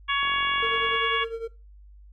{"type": "harmonic tone", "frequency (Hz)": 560, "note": "C#5", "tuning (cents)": 18, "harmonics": [2, 3, 4, 5, 6], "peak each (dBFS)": [-26, -28, -29, -30, -31], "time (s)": [0.08, 1.25], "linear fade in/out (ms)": 20}
{"type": "click train", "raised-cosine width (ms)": 1, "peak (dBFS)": -29, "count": 34, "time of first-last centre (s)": [0.23, 0.955], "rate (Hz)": 45.5}
{"type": "tone with tremolo", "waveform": "triangle", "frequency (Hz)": 455.9, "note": "A#4", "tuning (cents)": -39, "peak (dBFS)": -24, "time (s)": [0.62, 1.48], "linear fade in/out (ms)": 10, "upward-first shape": "triangle", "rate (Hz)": 10, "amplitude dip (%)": 80}
{"effects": ["noise-tail reverb RT60 0.3 s tail -20 dB re dry", "added 50 Hz sine -46 dBFS peak until 2.12 s"]}